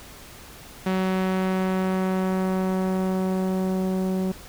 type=tone with low-pass filter sweep; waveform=sawtooth; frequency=187.6 Hz; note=F#3; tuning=24 cents sharp; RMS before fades=-24 dBFS; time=0.86-4.32 s; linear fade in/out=5 ms; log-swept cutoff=3200 to 520 Hz; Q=0.7; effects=pink hiss -44 dBFS RMS until 4.48 s